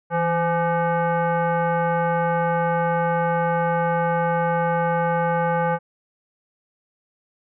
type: tone with frequency modulation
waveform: sine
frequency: 164.81 Hz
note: E3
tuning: in tune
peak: -18 dBFS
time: 0.1-5.79 s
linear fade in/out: 50 ms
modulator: 679 Hz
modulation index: 1.6
effects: none